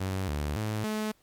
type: tone with pitch steps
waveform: sawtooth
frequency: 95 / 73.7 / 107.6 / 215 Hz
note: F#2 / D2 / A2 / A3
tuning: +46 / +7 / -38 / -40 cents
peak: -25 dBFS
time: 0-1.12 s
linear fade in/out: 10 ms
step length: 280 ms
effects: pink hiss -66 dBFS RMS until 1.22 s + MP3 96 kbps

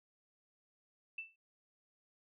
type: tone with exponential decay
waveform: sine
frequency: 2658 Hz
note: E7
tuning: 14 cents sharp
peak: -37 dBFS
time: 1.18-1.36 s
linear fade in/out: 5 ms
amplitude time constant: 38 ms
effects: none

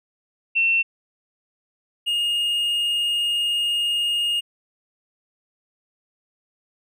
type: tone pair in turn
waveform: sine / triangle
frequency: 2700 / 2847 Hz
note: E7 / F7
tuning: +41 / +33 cents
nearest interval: minor second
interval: 92 cents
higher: second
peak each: -16 / -18 dBFS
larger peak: first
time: 0.55-0.83 / 2.06-4.41 s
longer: second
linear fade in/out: 20 ms
effects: none

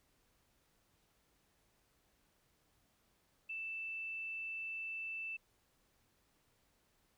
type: tone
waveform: sine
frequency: 2650 Hz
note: E7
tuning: 9 cents sharp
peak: -40 dBFS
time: 3.49-5.37 s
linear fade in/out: 10 ms
effects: pink hiss -75 dBFS RMS until 7.17 s

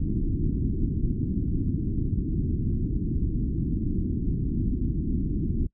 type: low-pass noise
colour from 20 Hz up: pink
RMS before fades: -26 dBFS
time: 0-5.67 s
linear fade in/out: 5 ms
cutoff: 330 Hz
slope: 48 dB/octave
effects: noise-tail reverb RT60 0.1 s tail -23 dB re dry

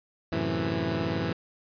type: chord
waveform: 15% pulse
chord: F# half-diminished seventh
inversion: none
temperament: equal with one note detuned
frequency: 92.5 / 110 / 131.57 / 164.81 Hz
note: F#2 / A2 / C3 / E3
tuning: 0 / 0 / +10 / 0 cents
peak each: -27 / -27 / -29 / -24 dBFS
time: 0.32-1.33 s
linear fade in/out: 5 ms
effects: resampled to 11025 Hz

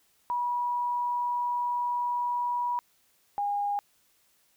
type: tone pair in turn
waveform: sine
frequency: 970 / 814.1 Hz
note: B5 / G#5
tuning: -31 / -35 cents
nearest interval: minor third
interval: 304 cents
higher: first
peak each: -26 dBFS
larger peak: neither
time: 0.3-2.79 / 3.38-3.79 s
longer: first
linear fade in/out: 0 ms
effects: white hiss -67 dBFS RMS until 4.56 s

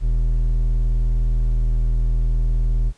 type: tone with hard clipping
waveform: triangle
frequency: 40.25 Hz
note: E1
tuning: 41 cents flat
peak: -17 dBFS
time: 0-2.93 s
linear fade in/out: 50 ms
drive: 10 dB
effects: pink hiss -56 dBFS RMS until 2.97 s + resampled to 22050 Hz

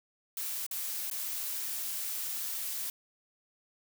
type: noise with dropouts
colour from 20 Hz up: blue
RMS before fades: -36 dBFS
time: 0.37-2.9 s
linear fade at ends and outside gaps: 2 ms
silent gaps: 0.665-0.711 / 1.101-1.112 s
effects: none

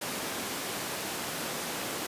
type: high-pass noise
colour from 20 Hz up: pink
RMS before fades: -35 dBFS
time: 0.01-2.07 s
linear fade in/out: 10 ms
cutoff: 210 Hz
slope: 12 dB/octave
effects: resampled to 32000 Hz

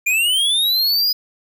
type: linear sweep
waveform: square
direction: up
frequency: 2378 to 4978 Hz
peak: -15 dBFS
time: 0.06-1.13 s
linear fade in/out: 10 ms
effects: none

